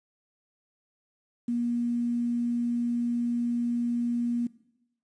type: tone with quantisation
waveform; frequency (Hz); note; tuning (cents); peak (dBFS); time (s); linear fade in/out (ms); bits
sine; 238.4; A#3; +39; -25; 1.48-4.47; 5; 9
effects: noise-tail reverb RT60 0.9 s tail -19 dB re dry + resampled to 22050 Hz